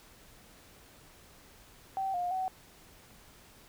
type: tone with pitch steps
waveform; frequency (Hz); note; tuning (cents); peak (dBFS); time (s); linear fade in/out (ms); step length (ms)
sine; 772 / 711 / 752; G5 / F5 / F#5; -27 / +31 / +28; -30; 1.97-2.48; 0; 170
effects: pink hiss -57 dBFS RMS until 3.68 s